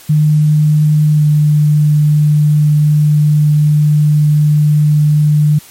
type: tone with pitch glide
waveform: sine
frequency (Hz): 151.7 to 149.78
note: D#3 to D3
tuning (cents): -44 to +34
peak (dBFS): -6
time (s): 0.09-5.59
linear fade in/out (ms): 10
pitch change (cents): -22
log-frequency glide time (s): 1.07-1.27
effects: white hiss -38 dBFS RMS until 5.7 s + MP3 64 kbps

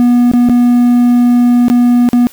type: tone with dropouts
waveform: triangle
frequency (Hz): 242.8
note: B3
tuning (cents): -29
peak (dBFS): -3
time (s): 0-2.27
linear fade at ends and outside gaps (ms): 0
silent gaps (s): 0.315-0.336 / 0.488-0.496 / 1.683-1.7 / 2.089-2.132
effects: white hiss -39 dBFS RMS until 2.32 s

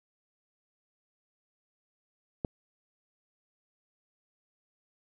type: click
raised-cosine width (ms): 2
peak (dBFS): -17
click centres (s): 2.448
effects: none

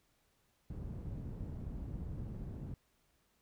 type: low-pass noise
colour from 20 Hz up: white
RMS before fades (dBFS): -43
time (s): 0.7-2.74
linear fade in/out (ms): 2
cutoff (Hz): 140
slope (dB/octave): 12
effects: pink hiss -75 dBFS RMS until 3.41 s

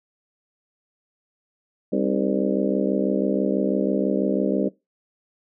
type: harmonic tone with a mistuned harmonic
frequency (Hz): 66.1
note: C2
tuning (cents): +18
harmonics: 3 / 4 / 5 / 6 / 7 / 8 / 9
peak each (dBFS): -25 / -26 / -27 / -28 / -28 / -29 / -30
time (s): 1.92-4.69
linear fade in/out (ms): 10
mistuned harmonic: 5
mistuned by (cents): -91
effects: noise-tail reverb RT60 0.2 s tail -20 dB re dry

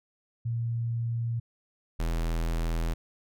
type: tone pair in turn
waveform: sine / square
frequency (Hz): 116.54 / 41.3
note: A#2 / E1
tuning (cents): 0 / +4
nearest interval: octave + tritone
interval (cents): 1796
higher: first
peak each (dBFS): -27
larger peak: neither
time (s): 0.45-1.4 / 1.99-2.94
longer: neither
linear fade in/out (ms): 10
effects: none

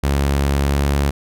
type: tone with pitch glide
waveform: sawtooth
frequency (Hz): 70 to 70.41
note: C#2 to C#2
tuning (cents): +18 to +28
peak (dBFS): -11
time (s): 0.03-1.11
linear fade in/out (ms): 10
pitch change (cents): +10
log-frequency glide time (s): 0.65-0.76
effects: none

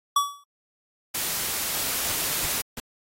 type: tone with exponential decay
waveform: square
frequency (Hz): 1141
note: C#6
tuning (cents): +50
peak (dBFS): -16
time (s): 0.16-0.44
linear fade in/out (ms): 5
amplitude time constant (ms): 59
type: noise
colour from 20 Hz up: white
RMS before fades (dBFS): -27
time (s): 1.14-2.62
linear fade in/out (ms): 10
type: noise bursts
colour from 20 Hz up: pink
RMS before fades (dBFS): -34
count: 3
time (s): 2.09-2.8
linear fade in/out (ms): 2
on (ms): 30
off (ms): 310
effects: AAC 48 kbps

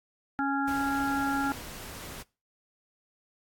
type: harmonic tone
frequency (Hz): 276.9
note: C#4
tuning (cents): -2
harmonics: 1 / 3 / 5 / 6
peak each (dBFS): -29 / -31 / -31 / -39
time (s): 0.39-1.52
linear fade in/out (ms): 0
type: noise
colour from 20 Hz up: pink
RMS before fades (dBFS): -42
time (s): 0.67-2.23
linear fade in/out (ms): 10
effects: noise-tail reverb RT60 0.3 s tail -22 dB re dry + AAC 64 kbps

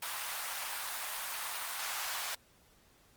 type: high-pass noise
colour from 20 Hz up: pink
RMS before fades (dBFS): -38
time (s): 0.02-2.35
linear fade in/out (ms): 5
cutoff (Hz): 800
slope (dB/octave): 24
effects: pink hiss -65 dBFS RMS until 3.16 s + Opus 32 kbps

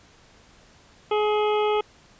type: harmonic tone with a mistuned harmonic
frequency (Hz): 422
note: G#4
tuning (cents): +28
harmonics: 1 / 2 / 3 / 5 / 6 / 7 / 8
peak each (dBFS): -21 / -26 / -30 / -38 / -37 / -39 / -38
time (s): 1.11-1.81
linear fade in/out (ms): 5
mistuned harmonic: 8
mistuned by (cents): -45
effects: pink hiss -54 dBFS RMS until 2.19 s + resampled to 16000 Hz

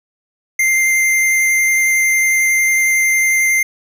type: tone with vibrato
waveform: square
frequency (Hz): 2093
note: C7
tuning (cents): 0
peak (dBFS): -12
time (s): 0.59-3.63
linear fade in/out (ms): 5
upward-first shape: triangle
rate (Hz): 11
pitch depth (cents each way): 9
effects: none

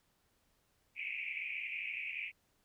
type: band-pass noise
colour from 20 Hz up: pink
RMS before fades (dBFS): -41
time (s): 0.95-2.32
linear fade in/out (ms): 50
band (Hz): 2200 to 2600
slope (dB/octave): 96
effects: pink hiss -75 dBFS RMS until 2.64 s

